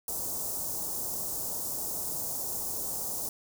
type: band-stop noise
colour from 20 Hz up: white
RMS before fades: -34 dBFS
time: 0.08-3.29 s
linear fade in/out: 2 ms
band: 920 to 6000 Hz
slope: 24 dB/octave
effects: none